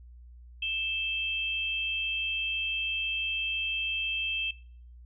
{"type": "tone pair together", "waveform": "sine", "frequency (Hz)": [2637, 3173], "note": ["E7", "G7"], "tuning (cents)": [0, 20], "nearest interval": "minor third", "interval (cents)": 320, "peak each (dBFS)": [-31, -32], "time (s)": [0.62, 4.51], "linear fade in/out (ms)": 5, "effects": ["noise-tail reverb RT60 0.5 s tail -19 dB re dry", "added 60 Hz sine -47 dBFS peak until 5.05 s"]}